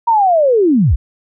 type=linear sweep; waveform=sine; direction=down; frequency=953 to 41.2 Hz; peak=-8 dBFS; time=0.07-0.96 s; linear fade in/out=10 ms; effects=none